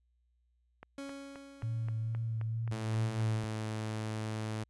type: click train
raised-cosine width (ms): 0.5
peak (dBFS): -32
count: 10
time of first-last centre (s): 0.83-3.205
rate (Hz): 3.79
type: tone with exponential decay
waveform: 30% pulse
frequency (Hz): 277.2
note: C#4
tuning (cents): 0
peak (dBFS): -37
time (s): 0.98-2.96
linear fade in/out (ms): 2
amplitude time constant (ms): 430
type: tone with vibrato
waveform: sine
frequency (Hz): 113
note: A2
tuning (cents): +47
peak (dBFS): -32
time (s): 1.63-3.44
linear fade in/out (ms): 0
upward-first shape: sine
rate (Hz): 2.2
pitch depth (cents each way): 25
type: tone with pitch glide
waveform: sawtooth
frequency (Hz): 109.9 to 109.08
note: A2 to A2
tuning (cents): -2 to -15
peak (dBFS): -31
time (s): 2.71-4.64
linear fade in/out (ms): 10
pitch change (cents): -13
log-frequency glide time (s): 2.99-3.68
effects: added 60 Hz sine -70 dBFS peak until 4.69 s + resampled to 24000 Hz